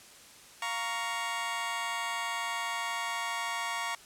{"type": "chord", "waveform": "20% pulse", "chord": "Bb minor", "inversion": "second", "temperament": "just", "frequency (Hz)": [699.2, 932.3, 1118.8], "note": ["F5", "Bb5", "Db6"], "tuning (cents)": [2, 0, 16], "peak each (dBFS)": [-35, -30, -31], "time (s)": [0.62, 3.95], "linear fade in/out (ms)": 2, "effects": ["white hiss -53 dBFS RMS until 4.05 s", "low-pass 10000 Hz 12 dB/octave"]}